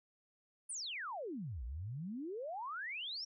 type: exponential two-way sweep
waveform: sine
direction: down then up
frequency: 10050 to 55 to 5700 Hz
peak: -40 dBFS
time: 0.69-3.25 s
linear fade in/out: 10 ms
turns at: 1.64 s
effects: none